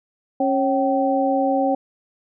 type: tone cluster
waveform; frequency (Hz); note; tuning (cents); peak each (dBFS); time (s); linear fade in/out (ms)
sine; 274.1 / 545 / 771; C#4 / C#5 / G5; -19 / -29 / -29; -21; 0.4-1.75; 5
effects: none